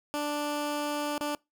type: tone with dropouts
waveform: 15% pulse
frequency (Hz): 294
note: D4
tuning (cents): +2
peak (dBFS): -23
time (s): 0.14-1.35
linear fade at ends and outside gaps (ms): 0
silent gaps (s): 1.18-1.209
effects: noise-tail reverb RT60 0.2 s tail -24 dB re dry